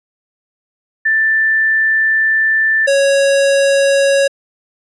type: tone pair in turn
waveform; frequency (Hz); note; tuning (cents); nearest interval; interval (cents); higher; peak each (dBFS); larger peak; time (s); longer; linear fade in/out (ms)
sine / square; 1770 / 553.7; A6 / C#5; +10 / -2; octave + minor sixth; 2012; first; -10; neither; 1.05-2.87 / 2.87-4.28; first; 10
effects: resampled to 24000 Hz